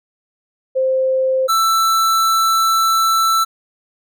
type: tone pair in turn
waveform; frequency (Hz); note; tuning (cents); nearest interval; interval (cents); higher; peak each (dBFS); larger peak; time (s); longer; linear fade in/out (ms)
sine / square; 523.3 / 1328.6; C5 / E6; 0 / +13; octave + major third; 1613; second; -13; neither; 0.75-1.48 / 1.48-3.45; second; 20
effects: none